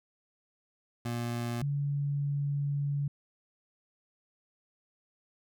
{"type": "tone pair in turn", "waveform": ["25% pulse", "sine"], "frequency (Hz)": [118.9, 142.59], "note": ["A#2", "C#3"], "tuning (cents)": [35, 49], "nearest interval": "minor third", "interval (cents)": 314, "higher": "second", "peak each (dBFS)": -28, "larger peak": "neither", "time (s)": [[1.05, 1.62], [1.62, 3.08]], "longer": "second", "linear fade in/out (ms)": 5, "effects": []}